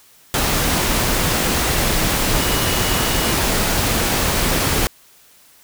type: tone in noise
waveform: sine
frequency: 2913 Hz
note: F#7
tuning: 28 cents flat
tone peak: -29 dBFS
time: 2.39-3.33 s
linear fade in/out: 0 ms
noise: pink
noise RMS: -18 dBFS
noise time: 0.34-4.87 s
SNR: -14 dB
effects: white hiss -50 dBFS RMS until 5.63 s